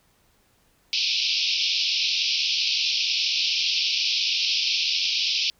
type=band-pass noise; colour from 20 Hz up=white; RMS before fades=-24 dBFS; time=0.93-5.5 s; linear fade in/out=0 ms; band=2400 to 5500 Hz; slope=96 dB/octave; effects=pink hiss -63 dBFS RMS until 5.59 s